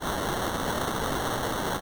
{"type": "noise with sample-and-hold", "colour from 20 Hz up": "white", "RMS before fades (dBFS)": -29, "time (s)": [0, 1.81], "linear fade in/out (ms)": 50, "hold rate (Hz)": 2450, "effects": []}